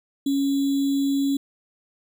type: tone with sample-and-hold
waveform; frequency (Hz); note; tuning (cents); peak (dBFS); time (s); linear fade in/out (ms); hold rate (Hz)
sine; 277.2; C#4; 0; -19; 0.26-1.37; 5; 3675
effects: none